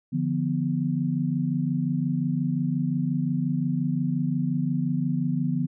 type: chord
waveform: sine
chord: B diminished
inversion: first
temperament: equal with one note detuned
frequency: 146.83 / 172.51 / 246.9 Hz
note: D3 / F3 / B3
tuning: 0 / -21 / 0 cents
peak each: -27 dBFS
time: 0.12-5.67 s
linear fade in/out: 20 ms
effects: none